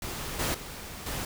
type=noise with level steps; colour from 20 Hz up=pink; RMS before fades=-36 / -29 / -41 / -34 dBFS; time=0.02-1.25 s; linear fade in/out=2 ms; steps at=0.39 / 0.54 / 1.06 s; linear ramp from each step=5 ms; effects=none